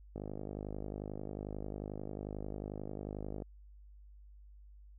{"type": "click train", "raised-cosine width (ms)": 2, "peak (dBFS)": -28, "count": 168, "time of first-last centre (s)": [0.16, 3.422], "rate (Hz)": 51.2, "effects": ["added 50 Hz sine -53 dBFS peak until 4.98 s"]}